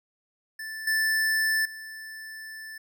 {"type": "tone with level steps", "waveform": "square", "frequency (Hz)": 1760, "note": "A6", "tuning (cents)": 0, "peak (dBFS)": [-35, -23, -39], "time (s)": [0.59, 2.78], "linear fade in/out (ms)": 5, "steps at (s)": [0.87, 1.65], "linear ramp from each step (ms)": 5, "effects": []}